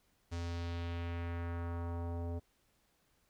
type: tone with low-pass filter sweep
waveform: square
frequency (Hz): 85.4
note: F2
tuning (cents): -38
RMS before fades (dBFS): -39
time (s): 0.31-2.4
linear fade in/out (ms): 20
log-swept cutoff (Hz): 6500 to 590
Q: 1.5
effects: pink hiss -74 dBFS RMS until 3.29 s